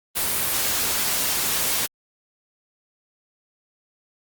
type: noise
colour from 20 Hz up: white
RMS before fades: -23 dBFS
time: 0.15-1.87 s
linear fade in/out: 20 ms
effects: Opus 32 kbps